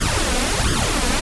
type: noise with flanger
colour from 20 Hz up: pink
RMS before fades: -19 dBFS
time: 0-1.21 s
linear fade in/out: 20 ms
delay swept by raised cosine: 0.59 to 4.09 ms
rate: 1.4 Hz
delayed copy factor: +0.85
effects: resampled to 24000 Hz